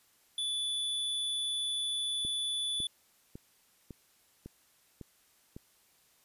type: tone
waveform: square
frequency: 3467 Hz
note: A7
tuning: 26 cents flat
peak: -32 dBFS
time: 0.38-2.87 s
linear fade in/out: 2 ms
type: click train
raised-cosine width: 3 ms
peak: -31 dBFS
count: 7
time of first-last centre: 2.25-5.565 s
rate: 1.81 Hz
effects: white hiss -67 dBFS RMS until 6.24 s + resampled to 32000 Hz